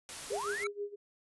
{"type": "noise", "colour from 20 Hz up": "white", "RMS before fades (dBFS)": -43, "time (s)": [0.09, 0.64], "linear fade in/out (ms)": 0}
{"type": "tone with tremolo", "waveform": "sine", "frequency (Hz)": 408.5, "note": "G#4", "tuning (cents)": -29, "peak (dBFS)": -33, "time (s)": [0.3, 0.96], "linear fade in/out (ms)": 20, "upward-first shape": "sine", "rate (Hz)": 6.2, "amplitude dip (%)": 90}
{"type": "linear sweep", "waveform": "sine", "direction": "up", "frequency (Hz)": [392, 2333], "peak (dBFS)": -35, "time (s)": [0.3, 0.67], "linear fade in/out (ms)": 10}
{"type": "tone with exponential growth", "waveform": "square", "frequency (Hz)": 1330, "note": "E6", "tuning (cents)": 15, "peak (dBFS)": -35, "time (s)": [0.56, 0.67], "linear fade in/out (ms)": 2, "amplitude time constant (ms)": 23}
{"effects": ["resampled to 24000 Hz"]}